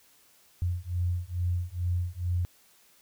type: beating tone pair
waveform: sine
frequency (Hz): 87.31 / 89.61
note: F2 / F2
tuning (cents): 0 / +45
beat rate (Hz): 2.3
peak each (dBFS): -30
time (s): 0.62-2.45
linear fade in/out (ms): 0
effects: white hiss -61 dBFS RMS until 3.01 s